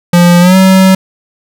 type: tone with pitch glide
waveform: square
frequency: 174.61 to 189.32 Hz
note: F3 to F#3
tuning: 0 to +40 cents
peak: -3 dBFS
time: 0.13-0.95 s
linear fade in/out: 5 ms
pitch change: +140 cents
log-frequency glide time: 0.4-0.56 s
effects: none